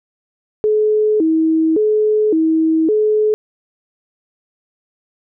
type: tone with vibrato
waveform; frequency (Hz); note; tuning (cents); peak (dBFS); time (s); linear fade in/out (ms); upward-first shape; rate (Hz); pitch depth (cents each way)
sine; 370; F#4; 0; -11; 0.64-3.34; 0; square; 0.89; 250
effects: none

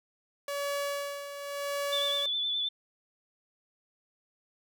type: tone with tremolo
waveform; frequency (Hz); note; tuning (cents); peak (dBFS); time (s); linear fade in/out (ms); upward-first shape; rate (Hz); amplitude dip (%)
sawtooth; 568; C#5; +42; -26; 0.48-2.26; 2; sine; 0.9; 65
type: tone with vibrato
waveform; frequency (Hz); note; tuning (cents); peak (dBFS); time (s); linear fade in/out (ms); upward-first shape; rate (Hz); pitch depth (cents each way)
sine; 3489; A7; -15; -28; 1.92-2.69; 10; sine; 9.6; 33
effects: none

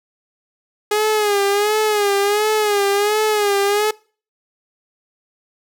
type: tone with vibrato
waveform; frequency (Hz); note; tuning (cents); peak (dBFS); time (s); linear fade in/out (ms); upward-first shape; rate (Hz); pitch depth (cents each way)
sawtooth; 414.8; G#4; -2; -11; 0.91-3.91; 5; sine; 1.4; 71
effects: noise-tail reverb RT60 0.4 s tail -23 dB re dry

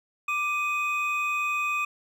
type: tone pair together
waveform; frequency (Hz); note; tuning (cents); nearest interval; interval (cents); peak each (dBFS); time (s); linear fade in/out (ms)
triangle; 1182.2 / 2505; D6 / D#7; +11 / +11; octave + minor second; 1300; -27 / -25; 0.28-1.85; 5
effects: none

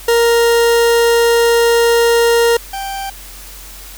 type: tone pair in turn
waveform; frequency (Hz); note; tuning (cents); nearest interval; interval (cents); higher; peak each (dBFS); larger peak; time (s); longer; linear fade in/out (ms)
40% pulse; 467.1 / 783.3; A#4 / G5; +3 / -2; major sixth; 895; second; -8 / -20; first; 0.08-2.57 / 2.73-3.1; first; 5
effects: added 45 Hz sine -35 dBFS peak until 3.97 s + white hiss -35 dBFS RMS until 3.97 s

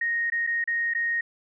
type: tone with dropouts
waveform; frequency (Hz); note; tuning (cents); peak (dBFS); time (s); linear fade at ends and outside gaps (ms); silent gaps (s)
sine; 1864.7; A#6; 0; -23; 0.01-1.21; 5; 0.301-0.32 / 0.467-0.472 / 0.641-0.675 / 0.937-0.948
effects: none

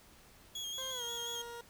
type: tone with vibrato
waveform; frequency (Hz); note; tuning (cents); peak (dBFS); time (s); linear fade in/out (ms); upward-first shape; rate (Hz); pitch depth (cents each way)
30% pulse; 3289; G#7; -18; -36; 0.55-1.42; 5; square; 5.6; 29
type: tone with pitch glide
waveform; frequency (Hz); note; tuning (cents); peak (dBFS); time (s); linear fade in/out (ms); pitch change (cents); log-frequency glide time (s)
20% pulse; 523.3 to 471.6; C5 to A#4; 0 to +20; -39; 0.78-1.61; 2; -180; 0.91-1.04
effects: pink hiss -60 dBFS RMS until 1.69 s

